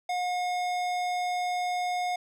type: tone with tanh clipping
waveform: sine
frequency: 720 Hz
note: F#5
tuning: 47 cents flat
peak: -29 dBFS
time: 0.09-2.16 s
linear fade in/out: 5 ms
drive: 18 dB
effects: none